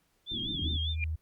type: tone with vibrato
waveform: sine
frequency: 3400 Hz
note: G#7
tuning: 40 cents sharp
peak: -33 dBFS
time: 0.26-0.96 s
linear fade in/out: 50 ms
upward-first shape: sine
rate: 5 Hz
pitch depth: 98 cents each way
type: low-pass noise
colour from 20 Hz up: white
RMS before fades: -39 dBFS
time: 0.31-0.77 s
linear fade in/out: 10 ms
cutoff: 350 Hz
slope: 96 dB/octave
type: tone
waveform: sine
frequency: 79.1 Hz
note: D#2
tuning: 29 cents sharp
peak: -30 dBFS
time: 0.61-1.16 s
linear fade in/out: 10 ms
type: tone with exponential growth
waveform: sine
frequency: 2409 Hz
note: D7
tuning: 43 cents sharp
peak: -27 dBFS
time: 0.92-1.04 s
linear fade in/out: 1 ms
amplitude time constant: 26 ms
effects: pink hiss -72 dBFS RMS until 1.21 s + Opus 48 kbps